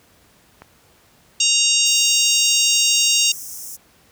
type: click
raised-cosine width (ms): 0.5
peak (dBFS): -23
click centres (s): 0.62
type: harmonic tone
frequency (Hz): 932.3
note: A#5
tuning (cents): 0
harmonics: 3 / 4 / 5 / 6 / 7 / 8 / 9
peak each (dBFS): -19 / -22 / -24 / -21 / -21 / -23 / -26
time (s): 1.4-3.32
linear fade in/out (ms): 5
type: high-pass noise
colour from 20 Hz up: pink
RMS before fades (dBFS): -33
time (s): 1.85-3.77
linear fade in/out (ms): 20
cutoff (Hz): 5400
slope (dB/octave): 96
effects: pink hiss -54 dBFS RMS until 4.11 s + high-pass 60 Hz 12 dB/octave